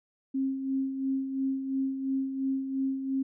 sine tone with tremolo, 267.9 Hz, C4, 41 cents sharp, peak -25 dBFS, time 0.34-3.23 s, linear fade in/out 10 ms, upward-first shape sine, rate 2.9 Hz, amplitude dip 55%, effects none

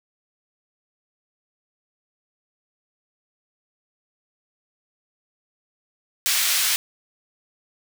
pink high-pass noise, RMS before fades -21 dBFS, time 6.26-6.76 s, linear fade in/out 0 ms, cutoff 2400 Hz, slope 12 dB/octave, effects none

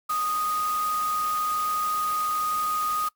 sine tone in noise, 1241 Hz, D#6, 5 cents flat, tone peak -24 dBFS, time 0.09-3.09 s, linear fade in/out 10 ms, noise white, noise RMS -37 dBFS, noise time 0.09-3.09 s, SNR +10 dB, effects noise-tail reverb RT60 0.1 s tail -20 dB re dry

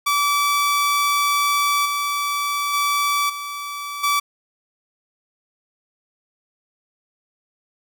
sawtooth tone with level steps, 1154 Hz, D6, 31 cents flat, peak -13 / -17 / -14 / -24 / -13 dBFS, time 0.06-4.2 s, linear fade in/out 10 ms, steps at 1.85 / 2.73 / 3.29 / 4.03 s, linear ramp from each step 10 ms, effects none

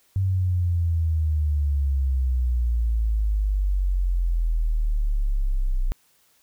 sine exponential sweep, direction down, 97 to 30.87 Hz, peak -19 dBFS, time 0.16-5.92 s, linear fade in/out 0 ms, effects white hiss -62 dBFS RMS until 6.42 s

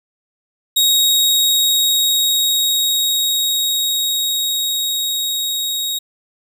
sawtooth tone with level ramp, 3775 Hz, A#7, 21 cents sharp, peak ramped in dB -8 to -16 dBFS, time 0.76-5.99 s, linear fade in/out 10 ms, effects none

